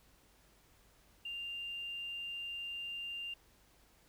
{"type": "tone with tanh clipping", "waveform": "triangle", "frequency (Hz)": 2792, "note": "F7", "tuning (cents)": -1, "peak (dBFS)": -39, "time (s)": [1.25, 3.34], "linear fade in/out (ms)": 5, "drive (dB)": 1, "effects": ["added 50 Hz sine -70 dBFS peak until 4.08 s", "pink hiss -67 dBFS RMS until 4.08 s"]}